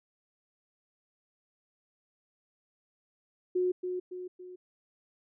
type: tone with echo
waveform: sine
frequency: 363.7 Hz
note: F#4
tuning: 30 cents flat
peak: -25 dBFS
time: 3.55-3.72 s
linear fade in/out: 10 ms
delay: 280 ms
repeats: 3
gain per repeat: -6 dB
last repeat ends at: 4.56 s
effects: none